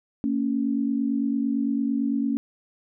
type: tone pair together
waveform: sine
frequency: 229.4 / 278.3 Hz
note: A#3 / C#4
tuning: -28 / +7 cents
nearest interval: minor third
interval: 335 cents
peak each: -25 / -24 dBFS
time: 0.24-2.37 s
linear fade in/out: 0 ms
effects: none